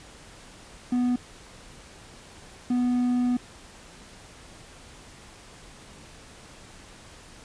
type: tone bursts at uneven times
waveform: triangle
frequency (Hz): 246.6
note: B3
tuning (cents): -2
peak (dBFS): -19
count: 2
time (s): 0.92-1.16 / 2.7-3.37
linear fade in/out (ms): 5
effects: pink hiss -48 dBFS RMS until 7.44 s + resampled to 22050 Hz